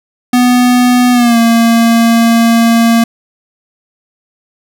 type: tone with pitch glide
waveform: square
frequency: 247.2 to 230.6 Hz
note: B3 to A#3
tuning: +2 to -19 cents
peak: -6 dBFS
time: 0.33-3.04 s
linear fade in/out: 5 ms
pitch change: -121 cents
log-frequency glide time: 1.12-1.38 s
effects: none